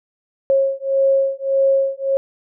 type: beating tone pair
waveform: sine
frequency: 542 / 543.7 Hz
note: C#5 / C#5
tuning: -39 / -34 cents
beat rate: 1.7 Hz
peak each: -17 dBFS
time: 0.5-2.17 s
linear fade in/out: 0 ms
effects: none